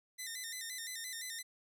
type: tone with vibrato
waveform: 10% pulse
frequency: 1919 Hz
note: A#6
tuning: 50 cents sharp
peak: -32 dBFS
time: 0.18-1.43 s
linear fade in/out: 20 ms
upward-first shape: square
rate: 5.8 Hz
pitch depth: 83 cents each way
effects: none